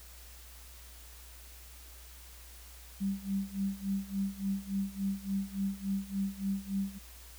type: tone with tremolo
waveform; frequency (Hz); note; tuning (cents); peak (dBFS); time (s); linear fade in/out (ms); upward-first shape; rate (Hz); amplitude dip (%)
sine; 196; G3; 0; -28; 3-6.99; 20; sine; 3.5; 90
effects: added 60 Hz sine -51 dBFS peak until 7.38 s + white hiss -54 dBFS RMS until 7.38 s